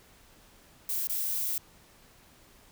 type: noise with dropouts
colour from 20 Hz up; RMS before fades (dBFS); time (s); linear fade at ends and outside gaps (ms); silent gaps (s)
violet; -31; 0.89-1.58; 2; 1.072-1.096
effects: pink hiss -58 dBFS RMS until 2.71 s